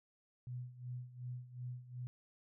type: tone with tremolo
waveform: sine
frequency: 124.2 Hz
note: B2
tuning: 10 cents sharp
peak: -40 dBFS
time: 0.47-2.07 s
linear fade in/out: 0 ms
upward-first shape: sine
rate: 2.7 Hz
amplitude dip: 80%
effects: none